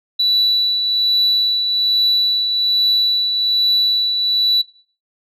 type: tone with tremolo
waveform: sine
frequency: 3951 Hz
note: B7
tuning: in tune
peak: -9 dBFS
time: 0.19-4.62 s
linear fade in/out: 10 ms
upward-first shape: triangle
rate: 1.2 Hz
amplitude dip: 50%
effects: noise-tail reverb RT60 0.4 s tail -17 dB re dry + tanh soft clip ceiling -9 dBFS